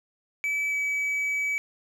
triangle tone pair in turn, 2300 / 2285 Hz, D7 / D7, -37 / -48 cents, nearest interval unison, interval 11 cents, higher first, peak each -23 dBFS, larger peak neither, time 0.44-0.72 / 0.72-1.58 s, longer second, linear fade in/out 0 ms, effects none

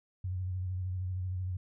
sine tone with vibrato, 92 Hz, F#2, 9 cents flat, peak -32 dBFS, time 0.24-1.57 s, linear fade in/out 5 ms, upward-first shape sine, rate 13 Hz, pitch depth 42 cents each way, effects none

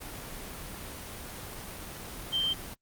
sine tone in noise, 3136 Hz, G7, in tune, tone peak -26 dBFS, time 2.32-2.54 s, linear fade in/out 20 ms, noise pink, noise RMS -41 dBFS, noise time 0-2.75 s, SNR +12 dB, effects Opus 24 kbps

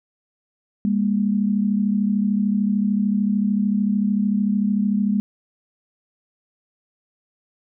sine tone pair together, 202.2 / 235.6 Hz, G#3 / A#3, -46 / +19 cents, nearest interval minor third, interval 265 cents, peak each -18 / -23 dBFS, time 0.85-5.2 s, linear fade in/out 0 ms, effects none

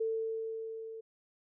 sine tone with level ramp, 446.9 Hz, A4, 27 cents sharp, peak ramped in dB -29 to -42 dBFS, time 0-1.01 s, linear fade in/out 10 ms, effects none

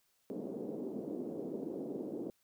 pink band-pass noise, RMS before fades -41 dBFS, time 0.3-2.3 s, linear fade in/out 0 ms, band 230 to 460 Hz, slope 24 dB/octave, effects white hiss -75 dBFS RMS until 2.43 s

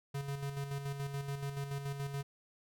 square tone with tremolo, 140 Hz, C#3, 18 cents sharp, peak -36 dBFS, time 0.14-2.23 s, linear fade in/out 10 ms, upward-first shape square, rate 7 Hz, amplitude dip 50%, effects none

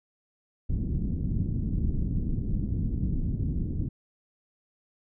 pink low-pass noise, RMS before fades -28 dBFS, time 0.69-3.89 s, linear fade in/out 10 ms, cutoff 250 Hz, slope 24 dB/octave, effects none

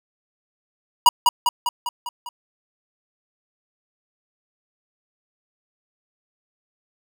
square tone with echo, 966 Hz, B5, 39 cents flat, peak -8 dBFS, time 1.06-1.09 s, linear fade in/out 2 ms, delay 200 ms, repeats 6, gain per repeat -4 dB, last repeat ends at 2.29 s, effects none

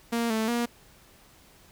sawtooth tone with pitch steps, 233.4 / 220.6 / 237.7 Hz, A#3 / A3 / A#3, +2 / +5 / +34 cents, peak -21 dBFS, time 0.12-0.66 s, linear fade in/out 10 ms, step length 180 ms, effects pink hiss -56 dBFS RMS until 1.71 s

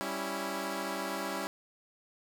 10% pulse chord, C# diminished, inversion second, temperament equal, 196 / 277.2 / 329.6 Hz, G3 / C#4 / E4, 0 / 0 / 0 cents, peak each -30 dBFS, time 0.01-1.47 s, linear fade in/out 0 ms, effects none

